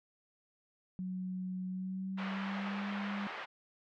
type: tone with pitch glide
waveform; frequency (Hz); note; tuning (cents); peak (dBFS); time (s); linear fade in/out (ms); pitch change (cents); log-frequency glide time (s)
sine; 184.8 to 201.5; F#3 to G3; -2 to +48; -36; 0.99-3.27; 0; +150; 1.68-2.88
type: band-pass noise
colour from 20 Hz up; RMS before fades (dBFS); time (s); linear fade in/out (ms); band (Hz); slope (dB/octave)
pink; -43; 2.17-3.46; 20; 840 to 2400; 12
effects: low-pass 4000 Hz 12 dB/octave